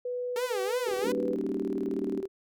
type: tone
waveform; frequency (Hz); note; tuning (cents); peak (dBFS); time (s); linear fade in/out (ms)
sine; 493.9; B4; 0; -30; 0.05-1.35; 5
type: tone with vibrato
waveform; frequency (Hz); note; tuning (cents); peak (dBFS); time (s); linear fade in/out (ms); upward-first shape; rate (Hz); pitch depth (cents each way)
sawtooth; 440; A4; 0; -27; 0.36-1.12; 2; sine; 2.9; 260
type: tone with tremolo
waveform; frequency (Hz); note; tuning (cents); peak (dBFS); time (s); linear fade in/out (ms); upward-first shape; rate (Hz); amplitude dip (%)
sine; 387.8; G4; -19; -29; 0.86-2.28; 20; square; 19; 70
type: chord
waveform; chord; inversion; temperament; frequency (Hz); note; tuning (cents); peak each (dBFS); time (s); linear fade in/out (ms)
sine; Eb dominant seventh; first; equal; 196 / 233.1 / 277.2 / 311.1; G3 / Bb3 / Db4 / Eb4; 0 / 0 / 0 / 0; -38 / -37 / -34 / -36; 1.02-2.23; 50
effects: none